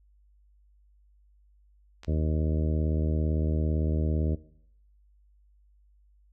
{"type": "clicks", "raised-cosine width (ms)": 0.2, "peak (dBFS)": -27, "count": 2, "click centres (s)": [2.034, 2.047]}
{"type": "harmonic tone", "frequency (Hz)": 77.78, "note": "D#2", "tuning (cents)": 0, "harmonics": [1, 2, 3, 4, 5, 6, 7, 8], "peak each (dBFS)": [-25, -31, -35, -37, -39, -41, -42, -43], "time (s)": [2.07, 4.36], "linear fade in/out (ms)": 20}
{"effects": ["noise-tail reverb RT60 0.7 s tail -19 dB re dry", "added 50 Hz sine -58 dBFS peak until 6.32 s"]}